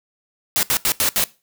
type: noise bursts at uneven times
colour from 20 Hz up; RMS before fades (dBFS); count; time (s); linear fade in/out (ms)
white; -18; 5; 0.56-0.63 / 0.7-0.77 / 0.85-0.92 / 1-1.09 / 1.16-1.24; 0
effects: noise-tail reverb RT60 0.3 s tail -20 dB re dry